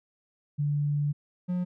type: tone pair in turn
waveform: sine / triangle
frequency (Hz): 145.9 / 179.32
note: D3 / F3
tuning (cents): -11 / +46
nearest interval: major third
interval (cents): 357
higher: second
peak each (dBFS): -24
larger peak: neither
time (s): 0.58-1.13 / 1.48-1.65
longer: first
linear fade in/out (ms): 20
effects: none